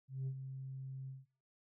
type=tone with ADSR envelope; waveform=sine; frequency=133.1 Hz; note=C3; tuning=30 cents sharp; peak=-33 dBFS; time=0.08-1.26 s; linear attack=190 ms; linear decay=69 ms; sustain=-9 dB; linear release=180 ms; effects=noise-tail reverb RT60 0.4 s tail -22 dB re dry + tanh soft clip ceiling -35 dBFS